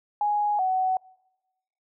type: tone pair in turn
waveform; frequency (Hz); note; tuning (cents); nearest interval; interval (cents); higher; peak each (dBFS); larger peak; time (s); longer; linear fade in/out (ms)
sine; 830.6 / 749.1; G#5 / F#5; 0 / +21; major second; 179; first; -21; neither; 0.21-0.59 / 0.59-0.97; neither; 2
effects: noise-tail reverb RT60 1.0 s tail -26 dB re dry